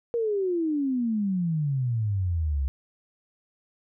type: exponential sweep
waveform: sine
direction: down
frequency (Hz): 478.4 to 65.41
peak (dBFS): -23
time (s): 0.14-2.68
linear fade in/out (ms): 0
effects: none